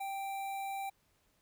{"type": "tone with notch filter", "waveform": "square", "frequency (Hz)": 784, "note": "G5", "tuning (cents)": 0, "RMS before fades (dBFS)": -39, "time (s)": [0, 0.9], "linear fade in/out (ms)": 10, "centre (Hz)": 5300, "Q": 1.1, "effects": ["pink hiss -73 dBFS RMS until 1.41 s"]}